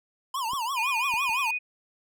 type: tone with vibrato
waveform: square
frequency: 1000 Hz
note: B5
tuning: 21 cents sharp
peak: -28 dBFS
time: 0.34-1.51 s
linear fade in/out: 5 ms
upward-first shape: triangle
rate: 5.9 Hz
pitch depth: 250 cents each way
type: clicks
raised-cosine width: 3 ms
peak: -31 / -33 / -37 dBFS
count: 3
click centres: 0.534 / 1.139 / 1.294 s
type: tone with pitch glide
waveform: sine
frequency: 2460 to 2481 Hz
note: D#7 to D#7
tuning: -20 to -6 cents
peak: -26 dBFS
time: 0.76-1.59 s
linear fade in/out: 20 ms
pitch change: +14 cents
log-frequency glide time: 0.95-1.4 s
effects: none